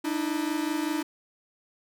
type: tone pair together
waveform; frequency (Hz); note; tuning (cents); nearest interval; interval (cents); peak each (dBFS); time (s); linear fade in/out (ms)
45% pulse; 297.9 / 323.1; D4 / E4; +25 / -35; minor second; 140; -29 / -30; 0.04-1.03; 10
effects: none